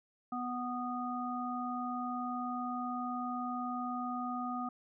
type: harmonic tone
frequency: 246.9 Hz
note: B3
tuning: in tune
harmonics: 1 / 3 / 5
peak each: -38 / -40 / -39 dBFS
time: 0.32-4.69 s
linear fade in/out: 5 ms
effects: none